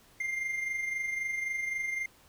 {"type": "tone with amplitude modulation", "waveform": "triangle", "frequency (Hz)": 2100, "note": "C7", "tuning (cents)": 6, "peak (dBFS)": -27, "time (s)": [0.2, 2.06], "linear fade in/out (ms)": 5, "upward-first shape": "sine", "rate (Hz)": 23.8, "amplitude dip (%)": 50, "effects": ["pink hiss -60 dBFS RMS until 2.28 s"]}